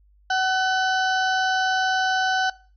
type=harmonic tone with a mistuned harmonic; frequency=753 Hz; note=F#5; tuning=30 cents sharp; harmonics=1 / 2 / 4 / 5 / 6 / 7 / 8; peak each=-22 / -23 / -32 / -36 / -38 / -38 / -39 dBFS; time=0.3-2.5 s; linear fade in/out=5 ms; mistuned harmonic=5; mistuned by=+97 cents; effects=noise-tail reverb RT60 0.4 s tail -21 dB re dry + added 50 Hz sine -54 dBFS peak until 2.76 s